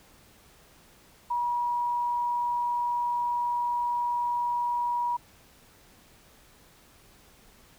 sine tone, 962 Hz, B5, 46 cents flat, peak -25 dBFS, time 1.3-5.17 s, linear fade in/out 10 ms, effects pink hiss -57 dBFS RMS until 7.78 s

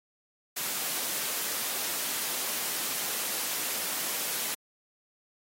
white noise, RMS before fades -32 dBFS, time 0.56-4.55 s, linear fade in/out 10 ms, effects high-pass 200 Hz 12 dB/octave + AAC 48 kbps

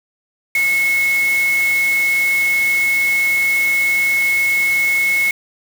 sine tone in noise, 2185 Hz, C#7, 26 cents flat, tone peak -13 dBFS, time 0.55-5.31 s, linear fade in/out 2 ms, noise white, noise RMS -28 dBFS, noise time 0.55-5.31 s, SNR +12 dB, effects none

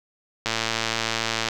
click train, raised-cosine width 0.2 ms, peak -6 dBFS, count 117, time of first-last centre 0.46-1.487 s, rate 113 Hz, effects none

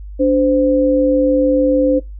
sine tone pair together, 290 / 516.7 Hz, D4 / C5, -22 / -22 cents, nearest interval minor seventh, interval 1000 cents, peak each -13 dBFS, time 0.19-2 s, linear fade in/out 20 ms, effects noise-tail reverb RT60 0.2 s tail -22 dB re dry + added 50 Hz sine -28 dBFS peak until 2.19 s

